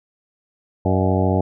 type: harmonic tone with a mistuned harmonic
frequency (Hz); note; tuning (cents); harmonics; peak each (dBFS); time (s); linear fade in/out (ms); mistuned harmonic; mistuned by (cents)
93.8; F#2; +24; 1 / 2 / 3 / 4 / 5 / 6 / 7 / 8 / 9; -19 / -22 / -24 / -25 / -26 / -27 / -27 / -28 / -29; 0.85-1.41; 5; 6; +81
effects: none